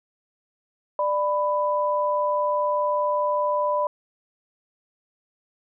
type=tone pair together; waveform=sine; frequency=593.1 / 994 Hz; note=D5 / B5; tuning=+17 / +11 cents; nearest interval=major sixth; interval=894 cents; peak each=-23 dBFS; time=0.99-3.87 s; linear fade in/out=2 ms; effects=none